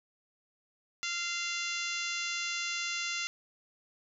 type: harmonic tone with a mistuned harmonic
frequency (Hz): 692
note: F5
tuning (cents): -16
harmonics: 2 / 3 / 4 / 5 / 6 / 7 / 8 / 9 / 10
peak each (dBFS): -41 / -38 / -38 / -42 / -43 / -43 / -46 / -42 / -47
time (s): 1.03-3.27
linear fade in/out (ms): 0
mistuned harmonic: 10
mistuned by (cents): +39
effects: none